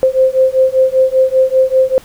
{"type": "beating tone pair", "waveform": "sine", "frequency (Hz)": [520, 525.1], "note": ["C5", "C5"], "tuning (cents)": [-11, 6], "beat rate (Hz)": 5.1, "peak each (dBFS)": -11, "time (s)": [0.03, 1.98], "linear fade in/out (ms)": 0, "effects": ["pink hiss -41 dBFS RMS until 2.04 s"]}